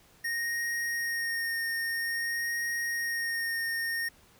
square tone with vibrato, 1854 Hz, A#6, 10 cents flat, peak -30 dBFS, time 0.24-4.09 s, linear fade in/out 10 ms, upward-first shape sine, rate 0.5 Hz, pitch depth 15 cents each way, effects pink hiss -60 dBFS RMS until 4.39 s

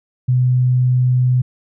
sine tone, 126.1 Hz, B2, 36 cents sharp, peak -11 dBFS, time 0.28-1.42 s, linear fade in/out 10 ms, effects none

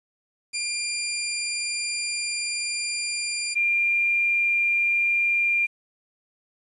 15% pulse / sine tone pair in turn, 2393 / 2393 Hz, D7 / D7, +32 / +32 cents, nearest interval unison, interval 0 cents, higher neither, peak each -19 dBFS, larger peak neither, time 0.53-3.55 / 3.55-5.67 s, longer first, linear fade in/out 20 ms, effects resampled to 24000 Hz + 9-bit

